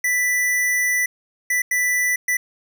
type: tone bursts at uneven times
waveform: square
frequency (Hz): 1980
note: B6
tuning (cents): +4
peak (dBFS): -18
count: 4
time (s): 0.04-1.06 / 1.5-1.62 / 1.71-2.16 / 2.28-2.37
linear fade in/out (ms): 5
effects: none